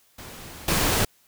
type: noise with level steps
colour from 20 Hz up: pink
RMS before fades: -41 / -22 dBFS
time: 0.18-1.05 s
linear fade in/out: 5 ms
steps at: 0.68 s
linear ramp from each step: 2 ms
effects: white hiss -61 dBFS RMS until 1.27 s